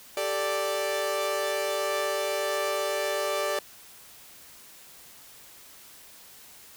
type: chord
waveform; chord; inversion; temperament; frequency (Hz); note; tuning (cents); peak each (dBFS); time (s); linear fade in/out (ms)
sawtooth; G suspended second; none; equal; 392 / 440 / 587.3; G4 / A4 / D5; 0 / 0 / 0; -30 / -30 / -24; 0.17-3.59; 2
effects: white hiss -50 dBFS RMS until 6.76 s